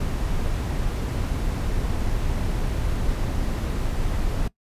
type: noise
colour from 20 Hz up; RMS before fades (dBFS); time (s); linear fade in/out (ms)
brown; -24; 0-4.48; 5
effects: noise-tail reverb RT60 0.1 s tail -20 dB re dry + resampled to 32000 Hz